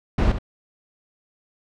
brown noise with echo, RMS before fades -18 dBFS, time 0.18-0.32 s, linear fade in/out 5 ms, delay 67 ms, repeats 1, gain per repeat -10 dB, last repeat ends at 0.387 s, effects low-pass 4000 Hz 12 dB/octave

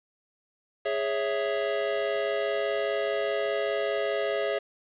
square chord, C# minor, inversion second, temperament equal, 415.3 / 554.4 / 659.3 Hz, G#4 / C#5 / E5, 0 / 0 / 0 cents, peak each -31 dBFS, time 0.85-4.59 s, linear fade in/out 10 ms, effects resampled to 8000 Hz + 8-bit

